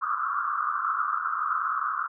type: band-pass noise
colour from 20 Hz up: white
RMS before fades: -28 dBFS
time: 0.01-2.08 s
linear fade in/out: 20 ms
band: 1100 to 1400 Hz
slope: 96 dB/octave
effects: none